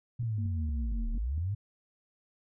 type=linear two-way sweep; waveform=sine; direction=down then up; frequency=121.9 to 34.65 to 106.9 Hz; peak=-29 dBFS; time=0.19-1.55 s; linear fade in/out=10 ms; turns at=1.1 s
type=click train; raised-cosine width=5 ms; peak=-33 dBFS; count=6; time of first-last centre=0.23-1.379 s; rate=4.35 Hz
type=tone with tremolo; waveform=sine; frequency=229.4 Hz; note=A#3; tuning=28 cents flat; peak=-38 dBFS; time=0.38-1.18 s; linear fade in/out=2 ms; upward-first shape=sine; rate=5.2 Hz; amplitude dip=50%
effects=none